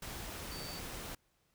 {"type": "tone in noise", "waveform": "sine", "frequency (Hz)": 4575, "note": "D8", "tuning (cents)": -46, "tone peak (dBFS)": -47, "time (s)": [0.51, 0.79], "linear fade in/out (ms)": 5, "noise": "pink", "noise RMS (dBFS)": -44, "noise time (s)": [0.02, 1.15], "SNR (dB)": -6, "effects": ["pink hiss -75 dBFS RMS until 1.54 s"]}